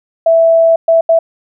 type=tone bursts at uneven times; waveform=sine; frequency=659.3 Hz; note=E5; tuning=in tune; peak=-5 dBFS; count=3; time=0.26-0.76 / 0.88-1.01 / 1.09-1.19 s; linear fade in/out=5 ms; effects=none